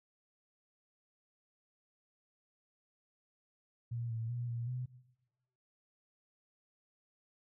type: tone with pitch steps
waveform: sine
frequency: 118 / 113.5 / 120.8 / 117.9 / 125.6 Hz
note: A#2 / A#2 / B2 / A#2 / B2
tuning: +22 / -46 / -38 / +20 / +30 cents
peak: -36 dBFS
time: 3.91-4.86 s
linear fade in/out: 10 ms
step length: 190 ms
effects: noise-tail reverb RT60 1.0 s tail -18 dB re dry